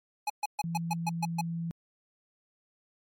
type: tone bursts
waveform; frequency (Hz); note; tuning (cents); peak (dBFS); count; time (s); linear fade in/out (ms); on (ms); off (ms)
square; 840; G#5; +19; -28; 8; 0.27-1.412; 5; 29; 130
type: tone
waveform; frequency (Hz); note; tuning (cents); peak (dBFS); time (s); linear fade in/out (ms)
sine; 167.4; E3; +27; -31; 0.64-1.71; 0
effects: MP3 64 kbps